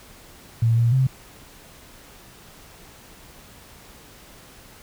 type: tone with pitch steps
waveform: sine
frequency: 114.7 / 117.3 / 131.4 Hz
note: A#2 / A#2 / C3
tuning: -28 / +11 / +8 cents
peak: -15 dBFS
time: 0.62-1.07 s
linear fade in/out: 5 ms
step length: 150 ms
effects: pink hiss -47 dBFS RMS until 4.82 s